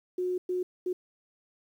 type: tone bursts at uneven times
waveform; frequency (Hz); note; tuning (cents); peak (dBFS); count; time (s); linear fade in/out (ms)
sine; 363.5; F#4; -31; -27; 3; 0.18-0.38 / 0.49-0.63 / 0.86-0.93; 5
effects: 10-bit